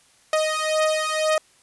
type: beating tone pair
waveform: sawtooth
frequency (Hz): 622.3 / 624.3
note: D#5 / D#5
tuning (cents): 0 / +6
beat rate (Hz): 2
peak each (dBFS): -19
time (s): 0.33-1.38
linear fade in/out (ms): 2
effects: white hiss -57 dBFS RMS until 1.62 s + resampled to 24000 Hz